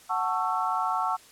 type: chord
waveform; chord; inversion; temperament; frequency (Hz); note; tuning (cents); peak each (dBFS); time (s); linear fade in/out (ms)
sine; F# minor seventh; none; just; 740 / 888 / 1110 / 1332; F#5 / A5 / C#6 / E6; 0 / +16 / +2 / +18; -30; 0.09-1.17; 20
effects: white hiss -53 dBFS RMS until 1.31 s + low-pass 11000 Hz 12 dB/octave